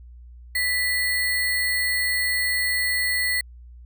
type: tone with sample-and-hold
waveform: sine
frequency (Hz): 1975.5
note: B6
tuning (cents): 0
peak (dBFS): -20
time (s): 0.55-3.41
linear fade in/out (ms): 5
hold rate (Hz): 6300
effects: added 60 Hz sine -41 dBFS peak until 3.85 s